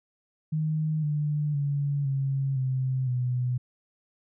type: tone with pitch steps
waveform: sine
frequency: 155.56 / 148.88 / 142.48 / 136.36 / 130.51 / 124.9 Hz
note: D#3 / D3 / C#3 / C#3 / C3 / B2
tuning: 0 / +24 / +48 / -28 / -4 / +20 cents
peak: -24 dBFS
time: 0.52-3.58 s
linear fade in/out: 10 ms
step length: 510 ms
effects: none